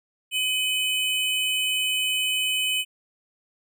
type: tone pair together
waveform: square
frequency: 2523 / 3000 Hz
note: D#7 / F#7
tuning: +23 / +23 cents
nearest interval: minor third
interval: 300 cents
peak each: -27 / -25 dBFS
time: 0.31-2.85 s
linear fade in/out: 50 ms
effects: none